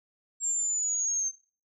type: linear sweep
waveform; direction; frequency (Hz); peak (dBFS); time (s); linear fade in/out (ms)
sine; down; 7459 to 6272; -26; 0.4-1.32; 50
effects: noise-tail reverb RT60 0.4 s tail -21 dB re dry